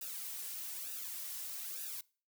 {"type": "noise with flanger", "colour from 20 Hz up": "blue", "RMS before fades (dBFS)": -43, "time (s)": [0.01, 2.01], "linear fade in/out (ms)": 5, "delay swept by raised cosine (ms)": [0.92, 3.22], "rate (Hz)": 1.1, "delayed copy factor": -0.8, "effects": ["noise-tail reverb RT60 0.4 s tail -23 dB re dry"]}